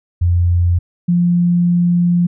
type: tone pair in turn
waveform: sine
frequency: 87.31 / 174.62 Hz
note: F2 / F3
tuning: 0 / 0 cents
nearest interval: octave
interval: 1200 cents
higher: second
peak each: -10 dBFS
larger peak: neither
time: 0.21-0.79 / 1.08-2.27 s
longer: second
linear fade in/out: 10 ms
effects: none